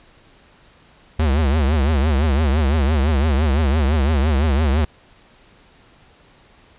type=tone with vibrato; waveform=square; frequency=73.1 Hz; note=D2; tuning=7 cents flat; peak=-15 dBFS; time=1.19-4.85 s; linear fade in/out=5 ms; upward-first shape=triangle; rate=5.9 Hz; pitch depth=210 cents each way; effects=pink hiss -51 dBFS RMS until 6.78 s + resampled to 8000 Hz